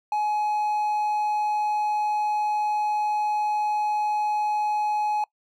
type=tone; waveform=triangle; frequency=843 Hz; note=G#5; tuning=26 cents sharp; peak=-20 dBFS; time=0.12-5.24 s; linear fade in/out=2 ms; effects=noise-tail reverb RT60 0.1 s tail -23 dB re dry